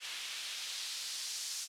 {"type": "noise with band-pass filter sweep", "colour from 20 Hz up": "white", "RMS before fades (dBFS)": -41, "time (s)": [0, 1.68], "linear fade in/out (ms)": 50, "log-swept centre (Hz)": [2800, 5800], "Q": 1.4, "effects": ["low-pass 12000 Hz 12 dB/octave"]}